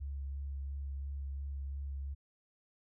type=tone with vibrato; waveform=sine; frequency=69.3 Hz; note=C#2; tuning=in tune; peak=-37 dBFS; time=0-2.15 s; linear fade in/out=20 ms; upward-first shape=sine; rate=2.9 Hz; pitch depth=16 cents each way; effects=none